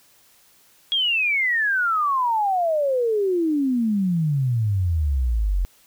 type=exponential sweep; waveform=sine; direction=down; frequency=3322 to 43.1 Hz; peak=-18 dBFS; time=0.92-5.65 s; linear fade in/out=0 ms; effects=white hiss -56 dBFS RMS until 5.86 s